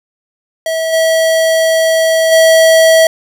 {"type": "tone with level steps", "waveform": "square", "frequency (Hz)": 648, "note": "E5", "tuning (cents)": -30, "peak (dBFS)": [-14, -9, -5], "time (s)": [0.66, 3.07], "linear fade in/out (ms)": 2, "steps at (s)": [0.92, 2.31], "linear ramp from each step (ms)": 20, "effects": []}